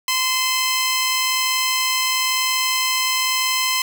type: tone pair together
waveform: 10% pulse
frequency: 1031.8 / 2600 Hz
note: C6 / E7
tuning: -24 / -24 cents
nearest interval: octave + major third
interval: 1600 cents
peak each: -10 / -16 dBFS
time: 0.08-3.82 s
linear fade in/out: 2 ms
effects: none